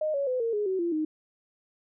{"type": "tone with pitch steps", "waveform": "sine", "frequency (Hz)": [617, 559.3, 507, 459.6, 416.6, 377.6, 342.3, 310.3], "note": ["D#5", "C#5", "B4", "A#4", "G#4", "F#4", "F4", "D#4"], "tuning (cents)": [-15, 15, 45, -25, 5, 35, -35, -5], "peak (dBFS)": -25, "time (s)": [0.01, 1.05], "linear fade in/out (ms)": 5, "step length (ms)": 130, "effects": []}